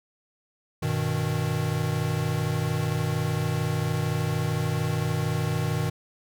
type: chord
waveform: square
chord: G augmented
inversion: none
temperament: equal with one note detuned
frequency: 98 / 122.26 / 155.56 Hz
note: G2 / B2 / D#3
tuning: 0 / -17 / 0 cents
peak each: -32 / -29 / -28 dBFS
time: 0.82-5.9 s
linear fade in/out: 10 ms
effects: none